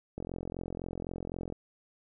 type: click train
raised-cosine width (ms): 2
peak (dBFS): -24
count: 60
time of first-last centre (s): 0.18-1.524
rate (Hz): 43.9
effects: none